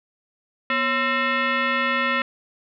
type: tone with frequency modulation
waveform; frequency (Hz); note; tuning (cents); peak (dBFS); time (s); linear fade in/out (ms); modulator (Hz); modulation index
sine; 243.7; B3; -23; -19; 0.7-2.22; 2; 792; 3.1
effects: none